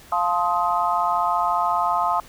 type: chord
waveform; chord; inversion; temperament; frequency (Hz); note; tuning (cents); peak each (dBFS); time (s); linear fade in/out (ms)
sine; F dominant seventh; none; just; 698.5 / 873.1 / 1047.7 / 1257.2; F5 / A5 / C6 / Eb6; 0 / -14 / +2 / +18; -24; 0.12-2.2; 2
effects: pink hiss -47 dBFS RMS until 2.28 s